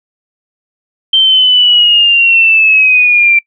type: linear sweep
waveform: sine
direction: down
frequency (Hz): 3136 to 2349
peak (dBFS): -4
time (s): 1.13-3.39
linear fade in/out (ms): 5
effects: noise-tail reverb RT60 0.1 s tail -25 dB re dry